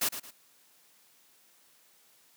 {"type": "noise with echo", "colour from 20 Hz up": "white", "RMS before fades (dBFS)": -28, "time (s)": [0.01, 0.09], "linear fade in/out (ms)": 10, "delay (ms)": 110, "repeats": 2, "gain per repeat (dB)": -10, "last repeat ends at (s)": 0.31, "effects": ["white hiss -63 dBFS RMS until 2.36 s", "high-pass 150 Hz 12 dB/octave"]}